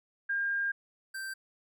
sine / square tone pair in turn, 1608 / 1564.9 Hz, G6 / G6, +44 / -3 cents, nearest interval unison, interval 47 cents, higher first, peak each -28 / -37 dBFS, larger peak first, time 0.29-0.72 / 1.14-1.34 s, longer first, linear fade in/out 10 ms, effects none

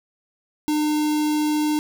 square tone with notch filter, 302.3 Hz, D#4, 50 cents flat, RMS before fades -21 dBFS, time 0.68-1.79 s, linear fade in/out 0 ms, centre 1700 Hz, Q 1.4, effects none

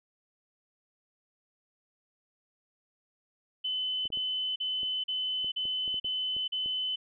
sine tone bursts, 3028 Hz, F#7, 39 cents sharp, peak -29 dBFS, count 7, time 3.64-6.96 s, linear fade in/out 10 ms, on 440 ms, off 40 ms
clicks, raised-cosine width 2 ms, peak -35 dBFS, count 11, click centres 4.055 / 4.103 / 4.173 / 4.832 / 5.445 / 5.654 / 5.878 / 5.943 / 6.046 / 6.366 / 6.66 s
effects none

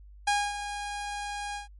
sawtooth tone with ADSR envelope, 818 Hz, G#5, 26 cents flat, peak -18 dBFS, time 0.27-1.68 s, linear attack 8 ms, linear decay 250 ms, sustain -11 dB, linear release 130 ms, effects added 50 Hz sine -47 dBFS peak until 1.79 s + MP3 48 kbps

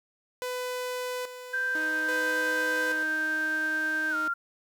sawtooth tone with tremolo, 500 Hz, B4, 21 cents sharp, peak -27 dBFS, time 0.42-3.03 s, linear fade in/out 0 ms, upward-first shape square, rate 0.6 Hz, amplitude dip 65%
sine tone with pitch glide, 1568 to 1388.9 Hz, G6 to F6, 0 to -10 cents, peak -26 dBFS, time 1.53-4.34 s, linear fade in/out 10 ms, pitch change -210 cents, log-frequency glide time 4.1-4.16 s
sawtooth tone, 311.7 Hz, D#4, 3 cents sharp, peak -32 dBFS, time 1.75-4.28 s, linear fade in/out 2 ms
effects 10-bit

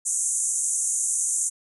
white band-pass noise, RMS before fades -25 dBFS, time 0.05-1.5 s, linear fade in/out 20 ms, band 6300 to 10000 Hz, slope 96 dB/octave, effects none

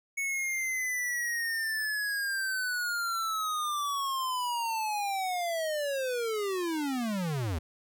square linear sweep, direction down, 2217 to 73.42 Hz, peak -30 dBFS, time 0.17-7.59 s, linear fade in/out 10 ms, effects none

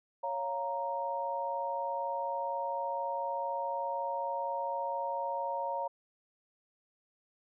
sine chord, Bb minor, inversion first, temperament equal, 554.4 / 698.5 / 932.3 Hz, Db5 / F5 / Bb5, 0 / 0 / 0 cents, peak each -37 / -40 / -34 dBFS, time 0.23-5.88 s, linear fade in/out 10 ms, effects none

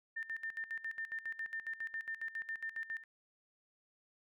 sine tone with tremolo, 1800 Hz, A6, 39 cents sharp, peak -37 dBFS, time 0.16-3.04 s, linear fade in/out 10 ms, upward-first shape square, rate 7.3 Hz, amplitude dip 80%, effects none

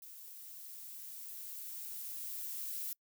violet noise with level ramp, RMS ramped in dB -52 to -40 dBFS, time 0.02-2.93 s, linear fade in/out 2 ms, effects noise-tail reverb RT60 0.1 s tail -26 dB re dry

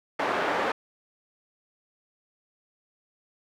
pink band-pass noise, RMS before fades -27 dBFS, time 0.19-0.72 s, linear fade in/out 5 ms, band 480 to 1600 Hz, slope 12 dB/octave, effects none

